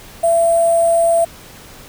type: tone with sample-and-hold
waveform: sine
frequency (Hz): 673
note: E5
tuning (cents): +36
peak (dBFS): -10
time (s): 0.23-1.25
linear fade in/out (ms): 10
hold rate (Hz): 8820
effects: pink hiss -39 dBFS RMS until 1.88 s